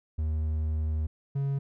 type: tone pair in turn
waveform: triangle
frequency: 77.78 / 138.59 Hz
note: D#2 / C#3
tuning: 0 / 0 cents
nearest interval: minor seventh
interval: 1000 cents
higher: second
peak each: -24 dBFS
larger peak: neither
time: 0.18-1.07 / 1.35-1.59 s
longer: first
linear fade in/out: 10 ms
effects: none